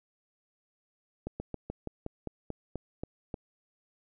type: slowing click train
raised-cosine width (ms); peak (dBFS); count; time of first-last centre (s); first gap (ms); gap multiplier
2; -22; 11; 1.27-3.342; 130; 1.1
effects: none